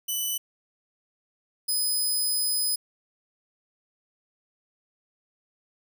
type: tone pair in turn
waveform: 5% pulse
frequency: 2985 / 5020 Hz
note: F#7 / D#8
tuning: +15 / +15 cents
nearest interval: major sixth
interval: 900 cents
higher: second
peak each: -18 dBFS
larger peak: neither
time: 0.08-0.38 / 1.68-2.76 s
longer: second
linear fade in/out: 10 ms
effects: none